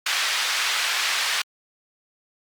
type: band-pass noise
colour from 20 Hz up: white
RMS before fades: -24 dBFS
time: 0.06-1.42 s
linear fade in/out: 5 ms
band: 1200 to 3900 Hz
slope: 12 dB/octave
effects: Opus 48 kbps